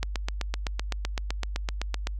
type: click train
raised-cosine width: 0.2 ms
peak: -12 dBFS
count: 17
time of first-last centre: 0.03-2.071 s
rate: 7.84 Hz
effects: added 50 Hz sine -30 dBFS peak until 2.19 s